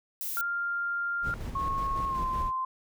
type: noise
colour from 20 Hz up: violet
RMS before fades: -34 dBFS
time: 0.21-0.41 s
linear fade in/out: 0 ms
type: tone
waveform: sine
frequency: 1396.9 Hz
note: F6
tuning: in tune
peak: -28 dBFS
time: 0.37-1.34 s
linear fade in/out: 0 ms
type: noise with tremolo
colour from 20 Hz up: brown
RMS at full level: -34 dBFS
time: 1.22-2.52 s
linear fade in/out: 50 ms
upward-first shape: square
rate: 5.4 Hz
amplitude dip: 35%
type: tone with pitch glide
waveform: sine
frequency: 1091 to 1040.5 Hz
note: C#6 to C6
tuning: -28 to -10 cents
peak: -28 dBFS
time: 1.55-2.65 s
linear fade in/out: 5 ms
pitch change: -82 cents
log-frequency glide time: 2.07-2.2 s
effects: none